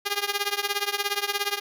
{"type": "tone with tremolo", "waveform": "5% pulse", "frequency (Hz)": 406.3, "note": "G#4", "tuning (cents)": -38, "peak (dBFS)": -10, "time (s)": [0.05, 1.6], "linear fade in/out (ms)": 20, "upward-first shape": "triangle", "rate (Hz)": 17, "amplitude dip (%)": 95, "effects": []}